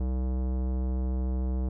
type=tone with tanh clipping; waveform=sine; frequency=63.8 Hz; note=C2; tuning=43 cents flat; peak=-28 dBFS; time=0-1.69 s; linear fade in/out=5 ms; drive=18 dB; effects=none